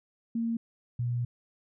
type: tone pair in turn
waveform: sine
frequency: 230 / 120.86 Hz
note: A#3 / B2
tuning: -23 / -37 cents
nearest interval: major seventh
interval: 1114 cents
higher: first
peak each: -27 dBFS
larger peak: neither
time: 0.35-0.57 / 0.99-1.25 s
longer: second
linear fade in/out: 5 ms
effects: none